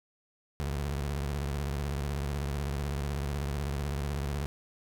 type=tone with vibrato; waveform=25% pulse; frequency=70.9 Hz; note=C#2; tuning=40 cents sharp; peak=-27 dBFS; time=0.6-4.46 s; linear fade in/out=0 ms; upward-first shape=triangle; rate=16 Hz; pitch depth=200 cents each way; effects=none